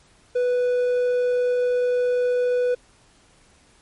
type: tone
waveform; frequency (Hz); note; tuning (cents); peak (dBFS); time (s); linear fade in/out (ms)
triangle; 493.9; B4; 0; -16; 0.35-2.75; 10
effects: pink hiss -56 dBFS RMS until 3.81 s + MP3 48 kbps